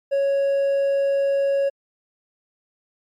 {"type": "tone with hard clipping", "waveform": "triangle", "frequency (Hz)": 554.4, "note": "C#5", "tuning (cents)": 0, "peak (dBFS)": -18, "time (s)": [0.11, 1.7], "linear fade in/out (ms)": 20, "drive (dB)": 5, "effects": ["MP3 96 kbps"]}